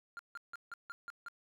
triangle tone bursts, 1398 Hz, F6, 1 cent sharp, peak -40 dBFS, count 7, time 0.17-1.284 s, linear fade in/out 0 ms, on 22 ms, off 160 ms, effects none

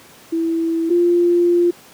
sine tone pair in turn, 329.6 / 347.9 Hz, E4 / F4, 0 / -7 cents, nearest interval minor second, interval 93 cents, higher second, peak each -16 / -11 dBFS, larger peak second, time 0.32-0.9 / 0.9-1.71 s, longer second, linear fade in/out 10 ms, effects pink hiss -44 dBFS RMS until 1.93 s + high-pass 150 Hz 12 dB/octave

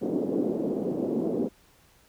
pink band-pass noise, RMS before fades -28 dBFS, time 0.01-1.49 s, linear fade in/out 20 ms, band 220 to 470 Hz, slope 24 dB/octave, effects pink hiss -60 dBFS RMS until 2.08 s

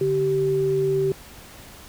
sine tone pair together, 144.96 / 387 Hz, D3 / G4, -22 / -22 cents, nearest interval octave + perfect fourth, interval 1700 cents, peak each -27 / -19 dBFS, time 0.01-1.12 s, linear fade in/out 2 ms, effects pink hiss -44 dBFS RMS until 1.88 s

